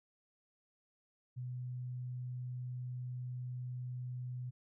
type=tone; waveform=sine; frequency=125 Hz; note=B2; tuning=21 cents sharp; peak=-39 dBFS; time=1.36-4.51 s; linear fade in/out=20 ms; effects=none